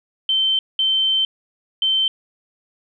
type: tone bursts at uneven times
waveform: sine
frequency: 3100 Hz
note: G7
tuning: 20 cents flat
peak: -15 dBFS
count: 3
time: 0.29-0.59 / 0.79-1.25 / 1.82-2.08 s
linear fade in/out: 2 ms
effects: none